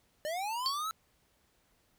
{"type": "linear sweep", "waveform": "square", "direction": "up", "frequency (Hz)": [587.3, 1335], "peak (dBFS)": -34, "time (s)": [0.25, 0.91], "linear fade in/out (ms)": 0}
{"type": "tone with exponential decay", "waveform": "sine", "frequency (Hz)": 4528, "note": "C#8", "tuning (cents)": 36, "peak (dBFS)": -26, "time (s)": [0.66, 0.86], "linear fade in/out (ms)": 0, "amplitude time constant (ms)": 43}
{"effects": ["pink hiss -71 dBFS RMS until 1.98 s"]}